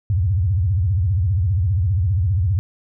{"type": "tone with vibrato", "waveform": "sine", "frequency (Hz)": 92.2, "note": "F#2", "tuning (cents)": -6, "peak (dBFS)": -15, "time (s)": [0.1, 2.59], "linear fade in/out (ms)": 0, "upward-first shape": "sine", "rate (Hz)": 15, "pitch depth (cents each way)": 280, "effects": []}